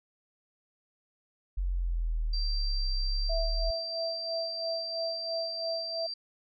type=linear two-way sweep; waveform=sine; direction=down then up; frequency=46.18 to 32.15 to 40.67 Hz; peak=-27 dBFS; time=1.57-3.71 s; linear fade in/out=10 ms; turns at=2.94 s
type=tone; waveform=sine; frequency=4699 Hz; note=D8; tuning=in tune; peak=-34 dBFS; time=2.33-6.14 s; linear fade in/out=5 ms
type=tone with tremolo; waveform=sine; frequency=659 Hz; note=E5; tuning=1 cent flat; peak=-30 dBFS; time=3.29-6.07 s; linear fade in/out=10 ms; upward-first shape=sine; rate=3 Hz; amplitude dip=75%
effects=none